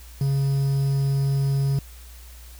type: tone with quantisation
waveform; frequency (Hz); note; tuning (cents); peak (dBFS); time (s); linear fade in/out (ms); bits
triangle; 137.8; C#3; -10; -17; 0.21-1.79; 2; 7
effects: added 60 Hz sine -41 dBFS peak until 2.59 s + white hiss -49 dBFS RMS until 2.59 s